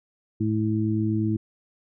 harmonic tone, 108.4 Hz, A2, 25 cents flat, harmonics 1 / 2 / 3, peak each -25 / -26 / -26 dBFS, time 0.4-1.37 s, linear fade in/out 10 ms, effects none

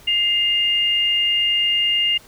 sine tone pair together, 2093 / 2822 Hz, C7 / F7, 0 / +17 cents, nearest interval perfect fourth, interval 517 cents, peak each -25 / -16 dBFS, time 0.07-2.18 s, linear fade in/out 10 ms, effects pink hiss -47 dBFS RMS until 2.27 s

